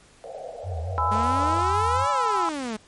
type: band-pass noise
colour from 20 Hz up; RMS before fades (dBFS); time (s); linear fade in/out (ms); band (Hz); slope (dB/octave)
pink; -37; 0.24-1.61; 0; 460 to 770; 96
type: tone with vibrato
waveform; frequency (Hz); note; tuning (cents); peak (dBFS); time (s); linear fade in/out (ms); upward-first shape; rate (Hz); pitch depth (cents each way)
sine; 86; F2; -26; -27; 0.63-2.07; 50; sine; 4.5; 140
type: chord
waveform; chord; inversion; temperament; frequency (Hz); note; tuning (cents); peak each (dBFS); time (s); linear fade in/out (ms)
sine; E major; first; equal with one note detuned; 830.6 / 1006.8 / 1318.5; G#5 / B5 / E6; 0 / +33 / 0; -27 / -24 / -25; 0.98-2.49; 0
type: exponential two-way sweep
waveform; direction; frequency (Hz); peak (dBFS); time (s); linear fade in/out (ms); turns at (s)
sawtooth; up then down; 207.7 to 587.3 to 207.7; -24; 1.11-2.77; 10; 2.1
effects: pink hiss -54 dBFS RMS until 2.87 s + MP3 48 kbps